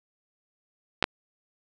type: clicks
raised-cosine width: 0.3 ms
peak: -5 dBFS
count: 2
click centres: 1.026 / 1.041 s
effects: none